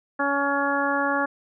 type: harmonic tone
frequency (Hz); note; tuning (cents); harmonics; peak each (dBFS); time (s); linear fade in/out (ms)
281; C#4; +24; 1 / 2 / 3 / 4 / 5 / 6; -28 / -28 / -28 / -28 / -28 / -28; 0.19-1.26; 10
effects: none